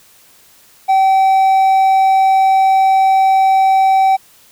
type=tone; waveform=triangle; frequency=769 Hz; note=G5; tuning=33 cents flat; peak=-6 dBFS; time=0.88-4.17 s; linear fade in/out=20 ms; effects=white hiss -47 dBFS RMS until 4.51 s